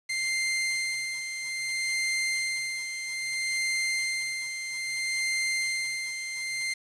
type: tone with tremolo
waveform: sawtooth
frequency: 2093 Hz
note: C7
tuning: in tune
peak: -22 dBFS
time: 0.09-6.74 s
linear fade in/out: 10 ms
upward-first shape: sine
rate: 0.61 Hz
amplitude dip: 55%
effects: resampled to 24000 Hz + 8-bit